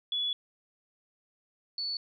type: tone pair in turn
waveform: sine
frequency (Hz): 3410 / 4452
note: G#7 / C#8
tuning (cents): +45 / +7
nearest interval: perfect fourth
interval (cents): 462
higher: second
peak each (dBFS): -28 / -31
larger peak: first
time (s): 0.12-0.33 / 1.78-1.97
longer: first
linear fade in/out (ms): 2
effects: none